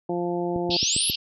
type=harmonic tone; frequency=174.61 Hz; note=F3; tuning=in tune; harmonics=1 / 2 / 3 / 4 / 5; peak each=-31 / -26 / -33 / -32 / -36 dBFS; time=0.09-0.77 s; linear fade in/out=5 ms
type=click train; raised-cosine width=3 ms; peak=-18 dBFS; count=5; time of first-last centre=0.56-1.098 s; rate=7.43 Hz
type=band-pass noise; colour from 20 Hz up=white; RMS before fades=-27 dBFS; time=0.7-1.16 s; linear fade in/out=10 ms; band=2700 to 5100 Hz; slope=96 dB/octave
type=exponential sweep; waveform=sine; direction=up; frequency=4186 to 11840 Hz; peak=-23 dBFS; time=0.73-1.11 s; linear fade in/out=10 ms
effects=high-pass 60 Hz 12 dB/octave